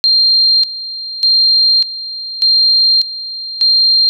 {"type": "tone with tremolo", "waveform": "sine", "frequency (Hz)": 4186, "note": "C8", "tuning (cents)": 0, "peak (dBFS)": -7, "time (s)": [0.04, 4.09], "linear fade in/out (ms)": 0, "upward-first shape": "square", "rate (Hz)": 0.84, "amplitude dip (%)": 80, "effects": []}